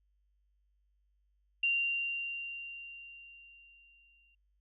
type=tone with exponential decay; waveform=sine; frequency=2772 Hz; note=F7; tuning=14 cents flat; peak=-26 dBFS; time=1.63-4.35 s; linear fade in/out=5 ms; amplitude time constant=590 ms; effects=added 50 Hz sine -70 dBFS peak until 4.6 s